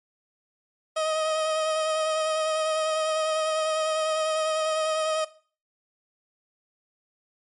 30% pulse tone with vibrato, 628 Hz, D#5, 16 cents sharp, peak -21 dBFS, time 0.96-5.25 s, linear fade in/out 10 ms, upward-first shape triangle, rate 10 Hz, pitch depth 26 cents each way, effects noise-tail reverb RT60 0.4 s tail -17 dB re dry + MP3 48 kbps

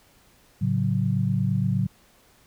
sine chord, F# minor, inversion first, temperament equal, 110 / 138.59 / 185 Hz, A2 / C#3 / F#3, 0 / 0 / 0 cents, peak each -25 dBFS, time 0.61-1.87 s, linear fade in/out 10 ms, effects pink hiss -58 dBFS RMS until 2.46 s

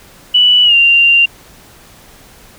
sine tone with pitch glide, 2960 to 2778 Hz, F#7 to F7, 0 to -10 cents, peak -5 dBFS, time 0.34-1.26 s, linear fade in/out 10 ms, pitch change -110 cents, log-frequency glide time 0.64-0.75 s, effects pink hiss -41 dBFS RMS until 2.58 s

